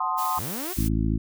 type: chord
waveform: sine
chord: F# diminished seventh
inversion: none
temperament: equal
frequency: 740 / 880 / 1046.5 / 1244.5 Hz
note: F#5 / A5 / C6 / Eb6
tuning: 0 / 0 / 0 / 0 cents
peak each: -31 / -30 / -26 / -30 dBFS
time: 0-0.39 s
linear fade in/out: 5 ms
type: noise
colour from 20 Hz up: blue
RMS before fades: -34 dBFS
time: 0.17-0.89 s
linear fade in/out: 20 ms
type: linear sweep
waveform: sawtooth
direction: up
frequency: 58.27 to 390 Hz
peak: -28 dBFS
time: 0.37-0.74 s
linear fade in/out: 20 ms
type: harmonic tone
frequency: 54.3 Hz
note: A1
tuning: 22 cents flat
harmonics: 1 / 2 / 3 / 4 / 5 / 6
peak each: -25 / -27 / -30 / -29 / -30 / -33 dBFS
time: 0.77-1.18 s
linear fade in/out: 10 ms
effects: none